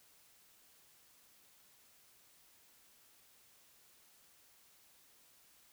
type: silence
effects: white hiss -66 dBFS RMS until 5.72 s